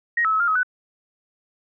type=tone with pitch steps; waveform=sine; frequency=1880 / 1301 / 1289 / 1399 / 1275 / 1494 Hz; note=A#6 / E6 / E6 / F6 / D#6 / F#6; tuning=+14 / -23 / -39 / +3 / +42 / +16 cents; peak=-17 dBFS; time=0.17-0.632 s; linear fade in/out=5 ms; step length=77 ms; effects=none